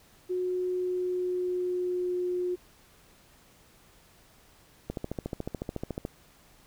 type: tone with pitch glide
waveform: sine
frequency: 364.3 to 359.1 Hz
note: F#4 to F4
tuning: -27 to +48 cents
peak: -27 dBFS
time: 0.29-2.56 s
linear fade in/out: 20 ms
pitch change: -25 cents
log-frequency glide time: 0.66-2.21 s
type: click train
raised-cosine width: 2 ms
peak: -19 dBFS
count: 17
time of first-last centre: 4.9-6.051 s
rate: 13.9 Hz
effects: pink hiss -59 dBFS RMS until 6.66 s